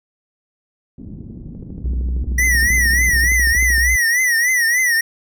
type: low-pass noise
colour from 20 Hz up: white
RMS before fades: -33 dBFS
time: 0.98-3.28 s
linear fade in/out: 5 ms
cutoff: 250 Hz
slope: 24 dB/octave
type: click train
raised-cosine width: 3 ms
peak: -20 dBFS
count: 30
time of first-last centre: 1.55-3.781 s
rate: 13 Hz
type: tone bursts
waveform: sine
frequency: 62.1 Hz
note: B1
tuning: 10 cents sharp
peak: -17 dBFS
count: 5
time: 1.84-3.96 s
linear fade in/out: 5 ms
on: 400 ms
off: 30 ms
type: tone with vibrato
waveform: square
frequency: 1930 Hz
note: B6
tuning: 40 cents flat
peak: -14 dBFS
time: 2.38-5.01 s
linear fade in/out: 5 ms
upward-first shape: triangle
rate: 3.4 Hz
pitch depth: 130 cents each way
effects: none